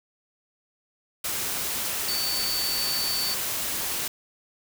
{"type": "tone in noise", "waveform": "sine", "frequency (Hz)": 4500, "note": "C#8", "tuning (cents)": 25, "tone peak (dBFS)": -27, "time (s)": [2.08, 3.34], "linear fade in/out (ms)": 5, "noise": "white", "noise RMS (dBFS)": -29, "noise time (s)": [1.24, 4.08], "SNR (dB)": -1, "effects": []}